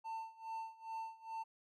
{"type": "tone with tremolo", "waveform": "triangle", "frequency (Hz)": 896, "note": "A5", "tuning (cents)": 31, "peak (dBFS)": -38, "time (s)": [0.04, 1.44], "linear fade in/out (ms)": 20, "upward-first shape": "sine", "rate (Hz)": 2.4, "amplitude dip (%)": 90, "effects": []}